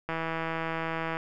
click train, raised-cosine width 0.5 ms, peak -17 dBFS, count 177, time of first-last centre 0.09-1.17 s, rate 163 Hz, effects none

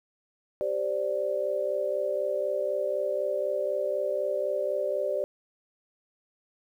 sine chord, G suspended fourth, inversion none, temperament equal, 392 / 523.3 / 587.3 Hz, G4 / C5 / D5, 0 / 0 / 0 cents, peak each -33 / -31 / -28 dBFS, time 0.61-5.24 s, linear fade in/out 0 ms, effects 10-bit

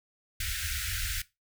pink band-stop noise, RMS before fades -33 dBFS, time 0.4-1.22 s, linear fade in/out 5 ms, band 100 to 1400 Hz, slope 96 dB/octave, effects noise-tail reverb RT60 0.2 s tail -17 dB re dry

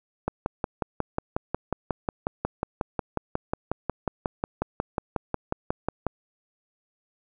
click train, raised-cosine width 1 ms, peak -11 dBFS, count 33, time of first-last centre 0.28-6.067 s, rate 5.53 Hz, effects none

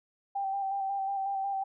sine tone with vibrato, 784 Hz, G5, in tune, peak -29 dBFS, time 0.35-1.64 s, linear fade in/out 10 ms, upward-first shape square, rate 5.5 Hz, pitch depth 22 cents each way, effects none

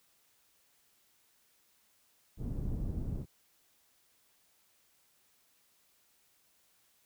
pink low-pass noise, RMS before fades -36 dBFS, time 2.37-3.26 s, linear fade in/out 50 ms, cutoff 210 Hz, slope 12 dB/octave, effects white hiss -70 dBFS RMS until 7.05 s

